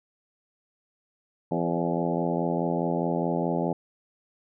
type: harmonic tone with a mistuned harmonic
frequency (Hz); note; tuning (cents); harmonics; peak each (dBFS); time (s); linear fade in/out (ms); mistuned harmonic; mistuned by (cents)
84.8; E2; +50; 2 / 3 / 4 / 5 / 6 / 7 / 8 / 9 / 10; -29 / -31 / -32 / -33 / -34 / -34 / -35 / -36 / -36; 1.51-3.73; 5; 6; +31
effects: none